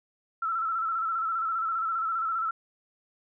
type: tone with vibrato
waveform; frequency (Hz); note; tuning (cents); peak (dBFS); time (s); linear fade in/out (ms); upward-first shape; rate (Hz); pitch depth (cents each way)
sine; 1329; E6; +14; -26; 0.42-2.51; 5; square; 15; 41
effects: none